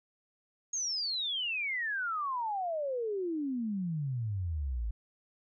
sine exponential sweep, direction down, 6645 to 51.9 Hz, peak -31 dBFS, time 0.73-4.91 s, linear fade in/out 5 ms, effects none

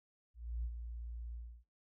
sine tone with ADSR envelope, 58.27 Hz, A#1, in tune, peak -34 dBFS, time 0.34-1.64 s, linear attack 300 ms, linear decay 60 ms, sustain -8 dB, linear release 300 ms, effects noise-tail reverb RT60 0.2 s tail -17 dB re dry + tanh soft clip ceiling -32 dBFS

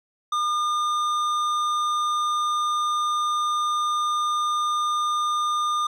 sine tone with tanh clipping, 1210 Hz, D#6, 49 cents flat, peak -23 dBFS, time 0.32-5.87 s, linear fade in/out 5 ms, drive 12 dB, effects none

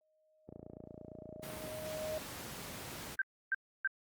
sine tone with exponential growth, 622.3 Hz, D#5, in tune, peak -35 dBFS, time 0.01-2.18 s, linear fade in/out 1 ms, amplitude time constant 470 ms
click train, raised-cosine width 2 ms, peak -34 dBFS, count 35, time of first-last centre 0.49-1.675 s, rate 28.7 Hz
pink noise, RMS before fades -45 dBFS, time 1.42-3.16 s, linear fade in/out 20 ms
sine tone bursts, 1568 Hz, G6, in tune, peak -29 dBFS, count 3, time 3.19-3.874 s, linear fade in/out 2 ms, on 28 ms, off 300 ms
effects high-pass 80 Hz 12 dB/octave + Opus 48 kbps

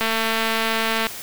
click train, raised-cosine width 0.3 ms, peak -6 dBFS, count 238, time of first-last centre 0.01-1.068 s, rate 224 Hz, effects white hiss -34 dBFS RMS until 1.22 s

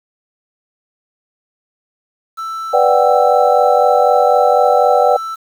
triangle tone, 1325 Hz, E6, 9 cents sharp, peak -19 dBFS, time 2.37-5.36 s, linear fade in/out 20 ms
sine chord, G major seventh, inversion first, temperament equal, 493.9 / 587.3 / 740 / 784 Hz, B4 / D5 / F#5 / G5, 0 / 0 / 0 / 0 cents, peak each -14 dBFS, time 2.73-5.17 s, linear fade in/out 10 ms
effects 7-bit

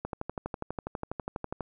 click train, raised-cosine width 1 ms, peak -19 dBFS, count 20, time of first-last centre 0.05-1.607 s, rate 12.2 Hz, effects none

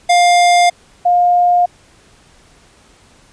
square / sine tone pair in turn, 704 / 708.5 Hz, F5 / F5, +14 / +25 cents, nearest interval unison, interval 11 cents, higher second, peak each -8 dBFS, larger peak neither, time 0.09-0.7 / 1.05-1.66 s, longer neither, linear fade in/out 10 ms, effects pink hiss -48 dBFS RMS until 3.32 s + resampled to 22050 Hz

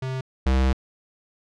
square tone pair in turn, 130.81 / 65.41 Hz, C3 / C2, 0 / 0 cents, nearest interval octave, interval 1200 cents, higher first, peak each -27 / -18 dBFS, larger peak second, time 0.02-0.21 / 0.46-0.73 s, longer second, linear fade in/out 5 ms, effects low-pass 5000 Hz 12 dB/octave

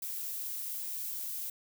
violet noise, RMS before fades -38 dBFS, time 0.02-1.5 s, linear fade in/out 5 ms, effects none

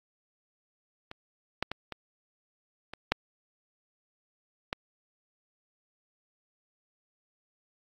clicks, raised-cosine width 0.3 ms, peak -25 / -12 / -17 / -21 / -23 / -7 / -14 dBFS, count 7, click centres 1.114 / 1.626 / 1.716 / 1.923 / 2.936 / 3.12 / 4.729 s, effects AAC 64 kbps

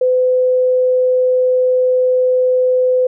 sine tone, 507 Hz, B4, 45 cents sharp, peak -10 dBFS, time 0.01-3.07 s, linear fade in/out 5 ms, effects none

